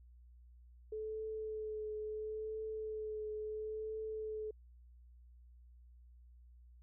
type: tone with vibrato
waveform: sine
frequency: 432.3 Hz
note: A4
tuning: 31 cents flat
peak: -39 dBFS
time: 0.92-4.51 s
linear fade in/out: 5 ms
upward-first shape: triangle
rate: 0.73 Hz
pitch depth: 21 cents each way
effects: added 60 Hz sine -57 dBFS peak until 6.82 s